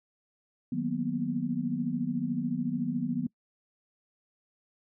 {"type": "chord", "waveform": "sine", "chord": "B major seventh", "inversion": "first", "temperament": "equal", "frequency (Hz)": [155.56, 185, 233.1, 246.9], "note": ["D#3", "F#3", "A#3", "B3"], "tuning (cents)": [0, 0, 0, 0], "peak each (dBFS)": [-36, -35, -34, -31], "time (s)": [0.72, 3.27], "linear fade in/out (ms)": 5, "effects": ["noise-tail reverb RT60 0.1 s tail -25 dB re dry"]}